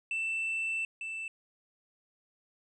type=tone pair in turn; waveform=triangle; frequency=2665 / 2654 Hz; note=E7 / E7; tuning=+18 / +11 cents; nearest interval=unison; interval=7 cents; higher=first; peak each=-28 / -34 dBFS; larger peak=first; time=0.11-0.85 / 1.01-1.28 s; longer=first; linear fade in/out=2 ms; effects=tanh soft clip ceiling -24 dBFS + resampled to 24000 Hz